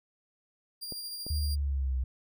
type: tone with tremolo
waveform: sawtooth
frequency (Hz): 4781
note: D8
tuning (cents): +30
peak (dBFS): -33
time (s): 0.81-1.56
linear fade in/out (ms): 20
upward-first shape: sine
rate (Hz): 13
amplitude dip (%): 30
type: clicks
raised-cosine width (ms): 2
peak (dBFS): -28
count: 2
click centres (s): 0.923 / 1.266
type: linear sweep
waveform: sine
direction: down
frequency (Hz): 76.9 to 63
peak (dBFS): -27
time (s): 1.3-2.04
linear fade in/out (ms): 5
effects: none